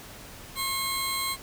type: tone pair together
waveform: 20% pulse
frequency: 1079 / 4074 Hz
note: C#6 / C8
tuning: -47 / -47 cents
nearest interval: octave + major seventh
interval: 2300 cents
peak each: -25 dBFS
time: 0.55-1.37 s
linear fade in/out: 50 ms
effects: pink hiss -45 dBFS RMS until 1.42 s